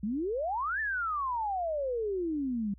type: exponential two-way sweep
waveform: sine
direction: up then down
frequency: 193.4 to 1797 to 193.4 Hz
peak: -29 dBFS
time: 0.03-2.74 s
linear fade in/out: 5 ms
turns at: 0.8 s
effects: added 60 Hz sine -51 dBFS peak until 2.78 s